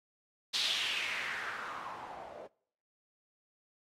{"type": "noise with low-pass filter sweep", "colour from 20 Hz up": "blue", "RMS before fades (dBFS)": -38, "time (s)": [0.53, 2.48], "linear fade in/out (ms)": 20, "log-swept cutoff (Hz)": [4100, 570], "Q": 3.6, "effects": ["noise-tail reverb RT60 0.7 s tail -25 dB re dry", "AAC 48 kbps"]}